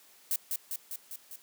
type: noise with echo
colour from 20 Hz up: violet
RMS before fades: -29 dBFS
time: 0.31-0.36 s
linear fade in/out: 2 ms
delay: 200 ms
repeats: 5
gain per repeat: -3 dB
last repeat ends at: 1.36 s
effects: white hiss -59 dBFS RMS until 1.42 s + high-pass 200 Hz 12 dB/octave